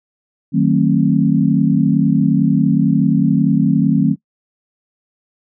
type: chord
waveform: sine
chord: D# diminished seventh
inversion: none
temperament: just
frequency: 155.56 / 186.68 / 224 / 268.8 Hz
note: D#3 / F#3 / A3 / C4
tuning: 0 / +16 / +31 / +47 cents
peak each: -16 dBFS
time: 0.52-4.16 s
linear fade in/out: 50 ms
effects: noise-tail reverb RT60 0.1 s tail -22 dB re dry